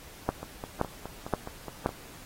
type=two click trains; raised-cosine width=1 ms; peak=-23 / -11 dBFS; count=8 / 4; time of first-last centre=0.43-1.891 / 0.29-1.861 s; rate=4.79 / 1.91 Hz; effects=pink hiss -49 dBFS RMS until 2.25 s + AAC 48 kbps